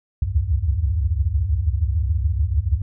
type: tone cluster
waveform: sine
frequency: 63.8 / 69.8 / 76.1 / 82.9 / 97.2 Hz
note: C2 / C#2 / D#2 / E2 / G2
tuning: -43 / +13 / -38 / +10 / -14 cents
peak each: -24 dBFS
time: 0.22-2.82 s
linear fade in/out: 5 ms
effects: none